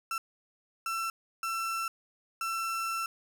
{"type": "tone bursts at uneven times", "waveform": "35% pulse", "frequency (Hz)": 1341, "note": "E6", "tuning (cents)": 29, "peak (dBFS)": -29, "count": 4, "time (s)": [[0.11, 0.18], [0.86, 1.1], [1.43, 1.88], [2.41, 3.06]], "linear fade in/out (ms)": 2, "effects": []}